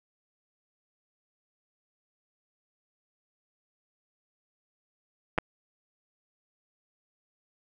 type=clicks; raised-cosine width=0.5 ms; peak=-14 / -9 dBFS; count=2; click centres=5.379 / 5.385 s; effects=none